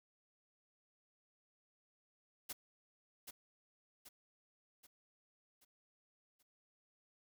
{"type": "noise with echo", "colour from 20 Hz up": "white", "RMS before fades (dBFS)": -44, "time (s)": [2.49, 2.53], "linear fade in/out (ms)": 10, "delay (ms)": 780, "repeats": 5, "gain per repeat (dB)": -6, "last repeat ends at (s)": 6.43, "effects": []}